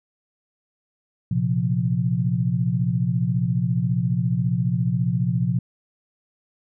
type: chord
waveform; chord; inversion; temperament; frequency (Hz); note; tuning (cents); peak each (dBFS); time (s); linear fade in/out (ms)
sine; Bb suspended second; none; just; 116.54 / 131.11 / 174.81; Bb2 / C3 / F3; 0 / +4 / +2; -24 / -23 / -23; 1.31-5.59; 5
effects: none